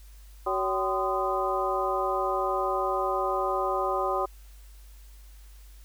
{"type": "tone cluster", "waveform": "sine", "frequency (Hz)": [377.4, 565, 768, 1026, 1236], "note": ["F#4", "C#5", "G5", "C6", "D#6"], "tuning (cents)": [34, 33, -36, -34, -12], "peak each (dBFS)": -31, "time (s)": [0.46, 4.26], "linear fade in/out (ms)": 10, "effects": ["added 50 Hz sine -46 dBFS peak until 5.84 s", "white hiss -59 dBFS RMS until 5.84 s"]}